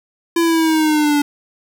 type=linear sweep; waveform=square; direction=down; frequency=338.9 to 288.2 Hz; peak=-13 dBFS; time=0.36-1.22 s; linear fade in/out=5 ms; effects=8-bit